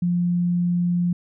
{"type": "tone", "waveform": "sine", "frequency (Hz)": 175.4, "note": "F3", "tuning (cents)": 8, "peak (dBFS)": -18, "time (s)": [0.02, 1.13], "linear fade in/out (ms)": 5, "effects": []}